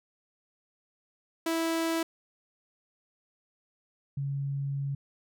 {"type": "tone pair in turn", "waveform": ["sawtooth", "sine"], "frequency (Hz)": [328.4, 139.32], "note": ["E4", "C#3"], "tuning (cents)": [-6, 9], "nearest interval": "octave + minor third", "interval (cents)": 1485, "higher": "first", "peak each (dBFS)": [-23, -29], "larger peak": "first", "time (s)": [[1.46, 2.03], [4.17, 4.95]], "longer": "second", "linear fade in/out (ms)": 5, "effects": []}